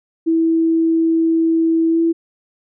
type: tone with pitch glide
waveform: sine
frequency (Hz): 327.1 to 331.7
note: E4 to E4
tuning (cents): -13 to +11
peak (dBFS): -12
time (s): 0.26-2.13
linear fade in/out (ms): 20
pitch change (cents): +24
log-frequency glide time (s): 1.89-2.01
effects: none